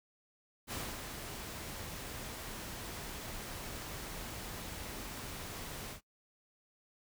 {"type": "noise with ADSR envelope", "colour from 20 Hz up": "pink", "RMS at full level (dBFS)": -39, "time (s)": [0.67, 6.01], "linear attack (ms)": 53, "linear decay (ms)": 260, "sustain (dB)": -5, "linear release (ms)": 97, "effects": ["noise-tail reverb RT60 0.1 s tail -20 dB re dry"]}